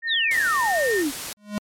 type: tone with vibrato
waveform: sine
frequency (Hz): 1828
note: A#6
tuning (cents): -34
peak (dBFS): -23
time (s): 0.02-1.04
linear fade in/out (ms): 50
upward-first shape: triangle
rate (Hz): 8.1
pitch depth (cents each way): 14
type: exponential sweep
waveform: sine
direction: down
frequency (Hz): 4186 to 261.6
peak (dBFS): -20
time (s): 0.07-1.12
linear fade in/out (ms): 50
type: noise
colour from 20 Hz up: white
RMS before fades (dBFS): -31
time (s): 0.31-1.33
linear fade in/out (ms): 2
type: tone with exponential growth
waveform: square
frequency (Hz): 207.7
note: G#3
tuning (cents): 0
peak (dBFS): -21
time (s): 1.37-1.58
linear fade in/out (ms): 0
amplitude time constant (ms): 44
effects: low-pass 12000 Hz 12 dB/octave + MP3 96 kbps